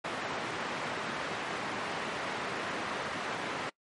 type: band-pass noise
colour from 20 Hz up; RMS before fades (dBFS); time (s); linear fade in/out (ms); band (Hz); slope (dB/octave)
white; -36; 0.04-3.7; 10; 150 to 1700; 12
effects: noise-tail reverb RT60 0.1 s tail -23 dB re dry + MP3 48 kbps